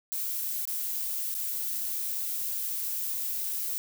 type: noise with dropouts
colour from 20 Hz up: violet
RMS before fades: -32 dBFS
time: 0.12-3.78 s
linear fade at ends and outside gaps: 0 ms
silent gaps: 0.653-0.675 / 1.342-1.35 s
effects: none